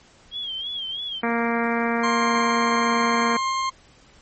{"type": "tone with vibrato", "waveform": "sine", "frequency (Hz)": 3246, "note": "G#7", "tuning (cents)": -40, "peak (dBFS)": -27, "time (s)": [0.31, 1.22], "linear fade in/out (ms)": 50, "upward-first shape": "sine", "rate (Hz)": 3.1, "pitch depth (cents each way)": 90}
{"type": "harmonic tone", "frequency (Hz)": 233.1, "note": "A#3", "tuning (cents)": 0, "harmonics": [1, 2, 3, 4, 5, 6, 7, 8, 9, 10], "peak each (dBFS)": [-24, -27, -29, -30, -31, -32, -32, -33, -34, -34], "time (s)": [1.23, 3.37], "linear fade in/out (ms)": 5}
{"type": "tone", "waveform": "40% pulse", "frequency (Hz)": 1060, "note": "C6", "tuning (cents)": 22, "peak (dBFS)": -21, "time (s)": [2.03, 3.7], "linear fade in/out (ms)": 10}
{"effects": ["pink hiss -53 dBFS RMS until 4.21 s", "MP3 32 kbps"]}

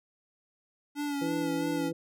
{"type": "tone with vibrato", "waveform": "square", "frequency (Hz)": 286.6, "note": "D4", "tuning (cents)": -42, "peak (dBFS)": -31, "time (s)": [0.95, 1.92], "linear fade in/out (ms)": 50, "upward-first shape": "sine", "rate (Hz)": 3, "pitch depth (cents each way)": 36}
{"type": "harmonic tone", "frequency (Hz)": 165.5, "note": "E3", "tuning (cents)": 7, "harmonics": [1, 2, 3], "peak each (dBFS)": [-38, -34, -36], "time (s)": [1.21, 1.93], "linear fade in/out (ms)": 10}
{"effects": []}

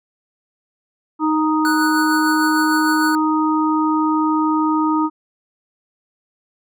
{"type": "harmonic tone", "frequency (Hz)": 311.1, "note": "D#4", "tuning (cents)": 0, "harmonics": [1, 3, 4], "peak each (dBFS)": [-16, -21, -22], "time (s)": [1.19, 5.1], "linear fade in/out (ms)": 50}
{"type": "tone with tremolo", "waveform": "square", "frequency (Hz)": 1480, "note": "F#6", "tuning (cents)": 0, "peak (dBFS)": -19, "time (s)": [1.65, 3.15], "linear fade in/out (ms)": 0, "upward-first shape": "sine", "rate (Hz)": 6.6, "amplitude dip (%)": 35}
{"effects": []}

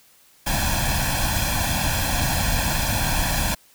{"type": "noise with comb filter", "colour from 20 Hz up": "pink", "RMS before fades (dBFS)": -22, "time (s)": [0.46, 3.55], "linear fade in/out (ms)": 10, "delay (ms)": 1.2, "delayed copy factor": 0.95, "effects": ["white hiss -55 dBFS RMS until 3.74 s"]}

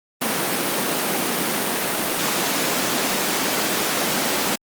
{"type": "high-pass noise", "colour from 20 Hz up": "pink", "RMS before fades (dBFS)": -22, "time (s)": [0.21, 4.56], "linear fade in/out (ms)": 10, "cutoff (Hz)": 190, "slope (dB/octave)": 24, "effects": ["Opus 32 kbps"]}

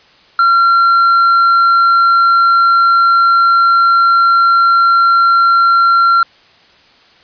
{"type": "tone with tanh clipping", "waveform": "triangle", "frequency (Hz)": 1370, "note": "F6", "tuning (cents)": -34, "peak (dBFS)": -7, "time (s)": [0.39, 6.23], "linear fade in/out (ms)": 2, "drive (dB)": 8, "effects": ["white hiss -46 dBFS RMS until 7.23 s", "resampled to 11025 Hz"]}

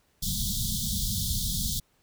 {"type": "band-stop noise", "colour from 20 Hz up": "pink", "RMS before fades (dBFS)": -29, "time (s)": [0.22, 1.8], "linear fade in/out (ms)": 10, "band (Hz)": [220, 3300], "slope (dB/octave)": 96, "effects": ["pink hiss -68 dBFS RMS until 2.02 s"]}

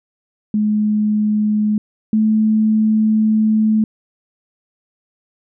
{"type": "tone pair in turn", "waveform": "sine", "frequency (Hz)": [211.7, 217], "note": ["G#3", "A3"], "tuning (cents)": [33, -24], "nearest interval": "unison", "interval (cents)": 43, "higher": "second", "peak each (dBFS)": [-13, -11], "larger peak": "second", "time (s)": [[0.54, 1.78], [2.13, 3.84]], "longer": "second", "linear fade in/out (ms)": 2, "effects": []}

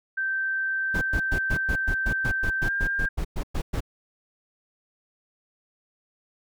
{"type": "tone with pitch glide", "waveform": "sine", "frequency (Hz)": [1558, 1597.2], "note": ["G6", "G6"], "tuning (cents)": [-11, 32], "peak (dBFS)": -24, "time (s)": [0.17, 3.09], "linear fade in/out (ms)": 10, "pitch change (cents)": 43, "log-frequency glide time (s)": [2.63, 2.71]}
{"type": "noise bursts", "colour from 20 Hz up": "brown", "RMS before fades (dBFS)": -26, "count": 16, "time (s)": [0.94, 3.806], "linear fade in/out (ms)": 10, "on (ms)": 76, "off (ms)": 110}
{"effects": []}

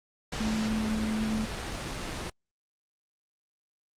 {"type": "tone in noise", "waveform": "sine", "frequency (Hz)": 217.8, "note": "A3", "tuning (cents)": -17, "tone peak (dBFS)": -27, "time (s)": [0.4, 1.45], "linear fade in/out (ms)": 5, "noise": "pink", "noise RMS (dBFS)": -34, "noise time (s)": [0.32, 2.3], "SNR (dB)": 4, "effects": ["low-pass 7000 Hz 12 dB/octave", "Opus 48 kbps"]}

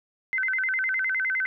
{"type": "tone with vibrato", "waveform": "sine", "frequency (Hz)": 1779, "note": "A6", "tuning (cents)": 19, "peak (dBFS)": -23, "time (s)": [0.33, 1.46], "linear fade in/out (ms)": 0, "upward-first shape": "square", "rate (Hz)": 9.8, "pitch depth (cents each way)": 260, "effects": []}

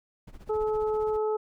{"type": "noise with tremolo", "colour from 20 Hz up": "brown", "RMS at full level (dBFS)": -42, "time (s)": [0.27, 1.17], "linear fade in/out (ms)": 5, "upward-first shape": "sine", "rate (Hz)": 15, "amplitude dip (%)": 85}
{"type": "harmonic tone", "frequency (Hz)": 430.4, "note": "A4", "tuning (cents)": -38, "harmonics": [1, 2, 3], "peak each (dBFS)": [-25, -34, -39], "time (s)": [0.49, 1.37], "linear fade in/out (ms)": 10}
{"effects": []}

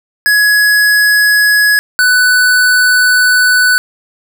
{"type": "tone pair in turn", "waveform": "square", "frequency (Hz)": [1680, 1493.4], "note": ["G#6", "F#6"], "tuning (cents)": [19, 16], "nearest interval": "major second", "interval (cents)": 203, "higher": "first", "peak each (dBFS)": -7, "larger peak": "neither", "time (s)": [[0.26, 1.79], [1.99, 3.78]], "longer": "second", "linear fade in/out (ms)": 0, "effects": []}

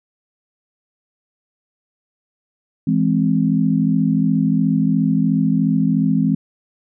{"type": "chord", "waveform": "sine", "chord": "E augmented", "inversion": "none", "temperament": "equal", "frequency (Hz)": [164.81, 207.7, 261.6], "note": ["E3", "G#3", "B#3"], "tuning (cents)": [0, 0, 0], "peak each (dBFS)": -18, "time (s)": [2.87, 6.35], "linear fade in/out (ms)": 5, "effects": []}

